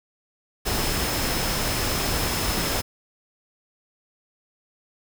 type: tone in noise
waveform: sine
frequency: 5200 Hz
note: E8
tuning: 24 cents flat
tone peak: -34 dBFS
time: 0.65-2.82 s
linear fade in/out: 20 ms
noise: pink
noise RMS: -25 dBFS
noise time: 0.65-2.82 s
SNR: -12 dB
effects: none